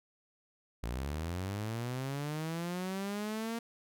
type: linear sweep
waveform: sawtooth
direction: up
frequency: 55.2 to 233.1 Hz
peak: -31 dBFS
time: 0.83-3.59 s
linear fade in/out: 5 ms
effects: none